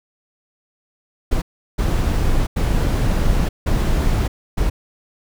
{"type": "noise bursts at uneven times", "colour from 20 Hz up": "brown", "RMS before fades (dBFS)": -17, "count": 5, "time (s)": [[1.31, 1.42], [1.78, 2.47], [2.56, 3.49], [3.66, 4.28], [4.57, 4.7]], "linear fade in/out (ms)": 10, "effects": []}